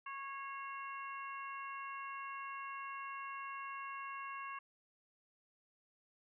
harmonic tone with a mistuned harmonic, 550 Hz, C#5, 14 cents flat, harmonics 2 / 3 / 4 / 5, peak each -44 / -51 / -53 / -52 dBFS, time 0.06-4.59 s, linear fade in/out 5 ms, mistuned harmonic 4, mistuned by -25 cents, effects none

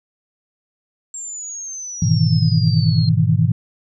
sine exponential sweep, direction down, 7480 to 4172 Hz, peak -27 dBFS, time 1.14-3.09 s, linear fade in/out 2 ms
sine chord, E major seventh, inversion first, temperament equal, 103.83 / 123.47 / 155.56 / 164.81 Hz, G#2 / B2 / D#3 / E3, 0 / 0 / 0 / 0 cents, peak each -18 dBFS, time 2.02-3.52 s, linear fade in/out 5 ms
effects none

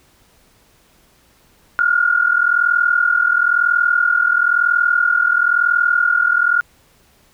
sine tone pair together, 1400 / 1441 Hz, F6 / F#6, +4 / -46 cents, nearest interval unison, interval 50 cents, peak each -15 dBFS, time 1.79-6.61 s, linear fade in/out 0 ms, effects pink hiss -54 dBFS RMS until 7.33 s

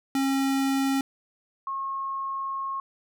square / sine tone pair in turn, 271.1 / 1084.4 Hz, C#4 / C#6, -38 / -38 cents, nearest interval 2 octaves, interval 2400 cents, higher second, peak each -23 / -28 dBFS, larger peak first, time 0.15-1.01 / 1.67-2.8 s, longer second, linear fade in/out 2 ms, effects none

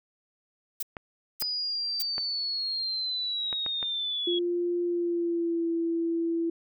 violet noise bursts, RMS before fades -31 dBFS, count 3, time 0.8-2.024 s, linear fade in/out 5 ms, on 28 ms, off 570 ms
clicks, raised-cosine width 0.5 ms, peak -22 dBFS, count 6, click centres 0.968 / 1.423 / 2.181 / 3.528 / 3.663 / 3.828 s
sine linear sweep, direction down, 4978 to 3322 Hz, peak -28 dBFS, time 1.41-4.39 s, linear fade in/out 5 ms
sine tone with pitch glide, 349.2 to 333.6 Hz, F4 to E4, 0 to +21 cents, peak -25 dBFS, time 4.27-6.5 s, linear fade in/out 5 ms, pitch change -79 cents, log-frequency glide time 4.83-5.68 s
effects none

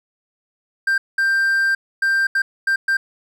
triangle tone bursts at uneven times, 1575 Hz, G6, 8 cents sharp, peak -13 dBFS, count 6, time 0.87-0.98 / 1.18-1.75 / 2.02-2.27 / 2.35-2.42 / 2.67-2.76 / 2.88-2.97 s, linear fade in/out 5 ms, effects none

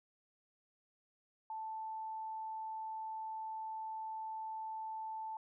sine tone, 880 Hz, A5, in tune, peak -40 dBFS, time 1.5-5.37 s, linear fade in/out 2 ms, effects none

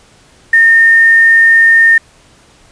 sine tone with quantisation, 1824 Hz, A#6, 38 cents flat, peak -3 dBFS, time 0.53-1.98 s, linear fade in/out 5 ms, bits 5, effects pink hiss -45 dBFS RMS until 2.71 s + resampled to 22050 Hz

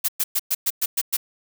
blue noise bursts, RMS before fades -21 dBFS, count 8, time 0.04-1.17 s, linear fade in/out 10 ms, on 45 ms, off 110 ms, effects none

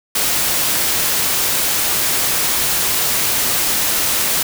white noise, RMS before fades -17 dBFS, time 0.15-4.43 s, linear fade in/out 5 ms, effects none

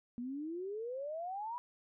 sine exponential sweep, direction up, 234.8 to 990 Hz, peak -38 dBFS, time 0.18-1.58 s, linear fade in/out 0 ms, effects none

